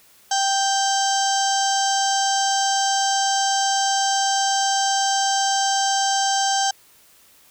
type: harmonic tone with a mistuned harmonic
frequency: 784 Hz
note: G5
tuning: in tune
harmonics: 1 / 2 / 4 / 5 / 6 / 7 / 8 / 9 / 10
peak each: -20 / -28 / -28 / -35 / -31 / -29 / -26 / -38 / -32 dBFS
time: 0.31-6.71 s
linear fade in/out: 5 ms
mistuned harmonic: 9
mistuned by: +22 cents
effects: white hiss -53 dBFS RMS until 7.5 s